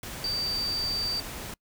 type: tone in noise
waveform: sine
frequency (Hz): 4643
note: D8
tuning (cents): -21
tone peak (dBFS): -27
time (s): 0.24-1.2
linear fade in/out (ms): 2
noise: pink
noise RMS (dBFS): -38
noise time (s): 0.03-1.54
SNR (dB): +8
effects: noise-tail reverb RT60 0.1 s tail -26 dB re dry